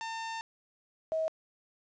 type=tone pair in turn; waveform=sawtooth / sine; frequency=900 / 639.2 Hz; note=A5 / D#5; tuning=+39 / +47 cents; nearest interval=tritone; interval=592 cents; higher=first; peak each=-32 / -28 dBFS; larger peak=second; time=0.01-0.41 / 1.12-1.28 s; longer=first; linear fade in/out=0 ms; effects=resampled to 16000 Hz + 10-bit